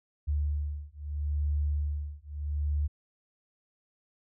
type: beating tone pair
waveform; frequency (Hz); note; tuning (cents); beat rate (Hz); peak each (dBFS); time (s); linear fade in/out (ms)
sine; 73.2 / 73.97; D2 / D2; -5 / +13; 0.77; -31; 0.27-2.88; 20
effects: none